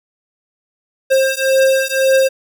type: beating tone pair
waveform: square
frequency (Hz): 531 / 532.9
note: C5 / C5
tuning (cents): +25 / +32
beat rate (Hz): 1.9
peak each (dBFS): -15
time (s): 1.1-2.29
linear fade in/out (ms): 20
effects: none

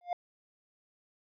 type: tone with exponential growth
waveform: triangle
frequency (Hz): 705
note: F5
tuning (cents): +16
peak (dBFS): -24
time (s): 0.01-0.13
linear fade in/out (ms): 2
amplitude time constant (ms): 24
effects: resampled to 11025 Hz

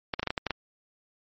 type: clicks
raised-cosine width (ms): 0.3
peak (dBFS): -12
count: 8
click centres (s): 0.138 / 0.195 / 0.23 / 0.273 / 0.305 / 0.378 / 0.467 / 0.507
effects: MP3 32 kbps

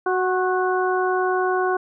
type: harmonic tone with a mistuned harmonic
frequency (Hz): 370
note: F#4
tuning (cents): 0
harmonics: 1 / 2 / 3 / 4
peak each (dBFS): -21 / -24 / -26 / -27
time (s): 0.06-1.77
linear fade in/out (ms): 5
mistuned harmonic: 3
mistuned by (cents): -29
effects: none

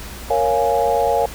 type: chord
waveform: sine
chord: Bb minor seventh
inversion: none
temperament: equal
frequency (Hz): 466.2 / 554.4 / 698.5 / 830.6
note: Bb4 / Db5 / F5 / Ab5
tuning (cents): 0 / 0 / 0 / 0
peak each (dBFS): -20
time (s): 0.3-1.26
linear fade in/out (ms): 5
effects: added 60 Hz sine -35 dBFS peak until 1.34 s + pink hiss -35 dBFS RMS until 1.34 s

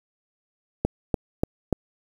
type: click train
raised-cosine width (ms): 2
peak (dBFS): -7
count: 4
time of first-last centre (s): 0.85-1.727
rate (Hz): 3.42
effects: 7-bit

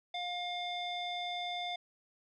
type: tone with low-pass filter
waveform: square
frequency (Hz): 710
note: F5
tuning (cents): +28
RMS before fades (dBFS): -38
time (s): 0.14-1.76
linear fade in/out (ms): 5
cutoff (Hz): 3400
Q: 4.6
effects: none

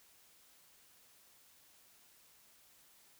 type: silence
effects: white hiss -65 dBFS RMS until 3.19 s

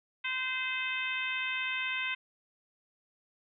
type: harmonic tone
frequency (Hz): 516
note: C5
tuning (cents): -24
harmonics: 2 / 3 / 4 / 5 / 6 / 7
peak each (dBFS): -43 / -38 / -36 / -35 / -41 / -44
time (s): 0.24-2.15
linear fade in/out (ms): 10
effects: none

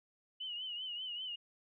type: tone with vibrato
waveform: sine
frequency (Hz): 2960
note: F#7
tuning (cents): 0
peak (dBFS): -39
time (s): 0.4-1.36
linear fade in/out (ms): 10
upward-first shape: triangle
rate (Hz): 5.1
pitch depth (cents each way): 90
effects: none

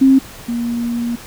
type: tone pair in turn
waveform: sine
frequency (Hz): 267.1 / 236.4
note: C4 / A#3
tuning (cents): +36 / +24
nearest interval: major second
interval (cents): 212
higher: first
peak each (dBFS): -6 / -17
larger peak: first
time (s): 0.01-0.19 / 0.48-1.16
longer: second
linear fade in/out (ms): 10
effects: pink hiss -36 dBFS RMS until 1.26 s

